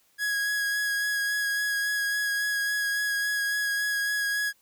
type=tone with vibrato; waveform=45% pulse; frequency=1661.2 Hz; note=G#6; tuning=in tune; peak=-25 dBFS; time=0.18-4.53 s; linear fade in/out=50 ms; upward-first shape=sine; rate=3.6 Hz; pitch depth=15 cents each way; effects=white hiss -65 dBFS RMS until 4.61 s